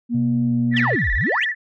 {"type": "tone", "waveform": "sine", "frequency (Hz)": 237.9, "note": "A#3", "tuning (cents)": 35, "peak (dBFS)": -17, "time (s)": [0.09, 0.88], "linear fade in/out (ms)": 50}
{"type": "tone with pitch glide", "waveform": "sine", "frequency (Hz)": [128, 124.72], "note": ["C3", "B2"], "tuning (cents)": [-38, 17], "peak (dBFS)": -21, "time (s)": [0.14, 0.96], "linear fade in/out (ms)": 10, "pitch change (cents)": -45, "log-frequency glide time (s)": [0.46, 0.52]}
{"type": "tone with vibrato", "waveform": "sine", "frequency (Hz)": 1848, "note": "A#6", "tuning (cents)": -16, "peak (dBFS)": -19, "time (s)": [0.71, 1.55], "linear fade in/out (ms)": 50, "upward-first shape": "square", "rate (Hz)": 18, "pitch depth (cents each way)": 80}
{"type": "exponential two-way sweep", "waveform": "sine", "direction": "down then up", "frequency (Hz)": [3700, 38.89, 3700], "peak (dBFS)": -19, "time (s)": [0.76, 1.45], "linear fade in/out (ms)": 10, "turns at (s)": 1.13}
{"effects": ["tanh soft clip ceiling -9 dBFS"]}